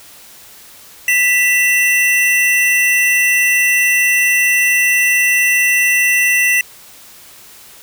square tone pair together, 1975.5 / 2700 Hz, B6 / E7, 0 / +41 cents, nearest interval perfect fourth, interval 541 cents, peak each -14 dBFS, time 1.08-6.61 s, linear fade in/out 2 ms, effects white hiss -40 dBFS RMS until 7.82 s

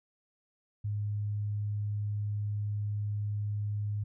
sine tone, 103.83 Hz, G#2, in tune, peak -30 dBFS, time 0.84-4.04 s, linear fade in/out 10 ms, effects none

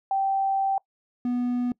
sine / triangle tone pair in turn, 779 / 245.4 Hz, G5 / B3, -11 / -11 cents, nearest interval octave + minor sixth, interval 2000 cents, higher first, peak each -21 dBFS, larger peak neither, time 0.11-0.78 / 1.25-1.72 s, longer first, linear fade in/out 2 ms, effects noise-tail reverb RT60 0.1 s tail -23 dB re dry

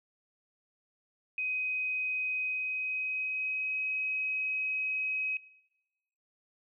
sine tone with pitch glide, 2515 to 2538 Hz, D#7 to D#7, +18 to +34 cents, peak -30 dBFS, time 1.38-5.37 s, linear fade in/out 2 ms, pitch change +16 cents, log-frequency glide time 2.43-3.8 s, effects noise-tail reverb RT60 1.0 s tail -21 dB re dry

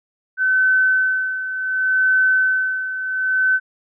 sine tone with tremolo, 1522 Hz, F#6, 48 cents sharp, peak -12 dBFS, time 0.37-3.6 s, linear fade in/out 50 ms, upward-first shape sine, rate 0.68 Hz, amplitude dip 70%, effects none

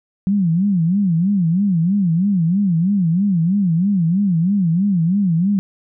sine tone with vibrato, 182.3 Hz, F#3, 25 cents flat, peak -13 dBFS, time 0.27-5.59 s, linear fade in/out 0 ms, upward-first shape sine, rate 3.1 Hz, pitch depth 210 cents each way, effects none

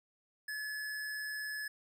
square tone with amplitude modulation, 1712 Hz, A6, 48 cents flat, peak -37 dBFS, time 0.48-1.68 s, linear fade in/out 5 ms, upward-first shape sine, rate 140 Hz, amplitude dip 30%, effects none

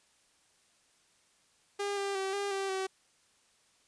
sawtooth tone with pitch steps, 403.9 / 397.3 / 385.3 / 401.9 / 389.9 / 381.2 Hz, G#4 / G4 / G4 / G4 / G4 / G4, -48 / +23 / -30 / +43 / -9 / -48 cents, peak -28 dBFS, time 1.79-2.87 s, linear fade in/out 10 ms, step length 180 ms, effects white hiss -68 dBFS RMS until 3.87 s + resampled to 22050 Hz

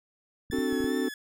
clicks, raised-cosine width 5 ms, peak -26 / -33 / -29 / -32 / -32 / -27 dBFS, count 6, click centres 0.502 / 0.538 / 0.586 / 0.728 / 0.805 / 0.843 s
sawtooth tone with vibrato, 1735 Hz, A6, 25 cents flat, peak -34 dBFS, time 0.51-1.14 s, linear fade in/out 2 ms, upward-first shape sine, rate 2.7 Hz, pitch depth 40 cents each way
triangle chord, D dominant seventh, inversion third, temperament equal with one note detuned, 261.6 / 297.2 / 370 / 440 Hz, C4 / D4 / F#4 / A4, 0 / +21 / 0 / 0 cents, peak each -27 / -30 / -30 / -31 dBFS, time 0.52-1.09 s, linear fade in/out 10 ms
effects none

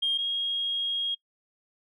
sine tone pair in turn, 3222 / 3269 Hz, G7 / G#7, +47 / -28 cents, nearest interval unison, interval 25 cents, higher second, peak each -22 / -26 dBFS, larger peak first, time 0.02-0.18 / 0.18-1.15 s, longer second, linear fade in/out 10 ms, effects noise-tail reverb RT60 0.1 s tail -24 dB re dry + tanh soft clip ceiling -18 dBFS

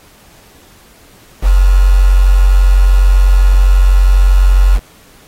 sine tone with quantisation, 46.08 Hz, F#1, 6 cents flat, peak -4 dBFS, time 1.42-4.8 s, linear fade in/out 50 ms, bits 4, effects pink hiss -44 dBFS RMS until 5.27 s + AAC 48 kbps

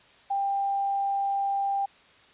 sine tone, 793 Hz, G5, 20 cents sharp, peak -24 dBFS, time 0.3-1.86 s, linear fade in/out 10 ms, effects white hiss -56 dBFS RMS until 2.33 s + resampled to 8000 Hz

